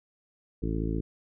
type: harmonic tone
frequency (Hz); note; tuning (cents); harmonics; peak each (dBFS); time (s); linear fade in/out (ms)
55; A1; 0; 1 / 2 / 3 / 4 / 5 / 6 / 7 / 8; -31 / -36 / -34 / -39 / -35 / -36 / -42 / -40; 0.62-1.01; 10
effects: none